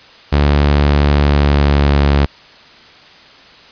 sawtooth tone with pitch glide, 72.4 to 70.99 Hz, D2 to C#2, -24 to +42 cents, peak -5 dBFS, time 0.32-2.26 s, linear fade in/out 10 ms, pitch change -34 cents, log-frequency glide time 1.17-2.08 s, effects white hiss -41 dBFS RMS until 3.71 s + resampled to 11025 Hz

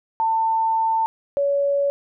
sine tone pair in turn, 895 / 563.8 Hz, A5 / C#5, +29 / +29 cents, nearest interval minor sixth, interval 800 cents, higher first, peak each -17 dBFS, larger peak neither, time 0.2-1.06 / 1.37-1.9 s, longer first, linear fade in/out 0 ms, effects none

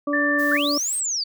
harmonic tone, 289.3 Hz, D4, 26 cents flat, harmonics 1 / 2 / 4, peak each -23 / -26 / -29 dBFS, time 0.07-0.78 s, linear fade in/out 5 ms
sine tone, 1778 Hz, A6, 18 cents sharp, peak -20 dBFS, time 0.13-0.57 s, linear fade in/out 5 ms
blue noise, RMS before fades -39 dBFS, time 0.38-1.01 s, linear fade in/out 20 ms
sine linear two-way sweep, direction up then down, 1289 to 8530 to 4425 Hz, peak -22 dBFS, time 0.51-1.24 s, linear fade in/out 10 ms, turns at 0.97 s
effects none

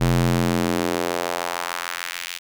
square tone with high-pass filter sweep, 43.38 Hz, F1, 11 cents flat, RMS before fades -23 dBFS, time 0-2.39 s, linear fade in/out 20 ms, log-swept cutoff 92 to 2800 Hz, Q 1.3, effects none

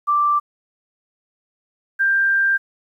sine tone pair in turn, 1174.7 / 1585.8 Hz, D6 / G6, 0 / +20 cents, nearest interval perfect fourth, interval 520 cents, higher second, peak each -14 dBFS, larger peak neither, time 0.07-0.4 / 1.99-2.58 s, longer second, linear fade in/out 20 ms, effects 9-bit

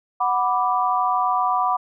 sine chord, B minor, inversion second, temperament equal, 740 / 987.8 / 1174.7 Hz, F#5 / B5 / D6, 0 / 0 / 0 cents, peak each -22 dBFS, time 0.2-1.77 s, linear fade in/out 10 ms, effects none

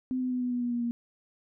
sine tone with pitch steps, 256.4 / 253.5 / 250.5 / 247.7 / 244.8 / 242 / 239.2 / 236.5 Hz, C4 / B3 / B3 / B3 / B3 / B3 / A#3 / A#3, -35 / +45 / +25 / +5 / -15 / -35 / +45 / +25 cents, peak -27 dBFS, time 0.11-0.91 s, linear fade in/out 0 ms, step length 100 ms, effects none

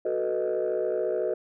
sine chord, B dominant seventh, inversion second, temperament equal, 370 / 440 / 493.9 / 622.3 Hz, F#4 / A4 / B4 / D#5, 0 / 0 / 0 / 0 cents, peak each -29 dBFS, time 0.05-1.34 s, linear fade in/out 5 ms, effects tanh soft clip ceiling -19 dBFS

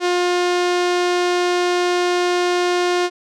sawtooth tone with low-pass filter, 355.5 Hz, F4, 31 cents sharp, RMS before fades -18 dBFS, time 0-3.1 s, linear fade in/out 50 ms, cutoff 5700 Hz, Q 0.98, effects none

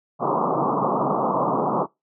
white band-pass noise, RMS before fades -22 dBFS, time 0.19-1.87 s, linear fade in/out 50 ms, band 130 to 1200 Hz, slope 96 dB/octave, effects noise-tail reverb RT60 0.2 s tail -24 dB re dry

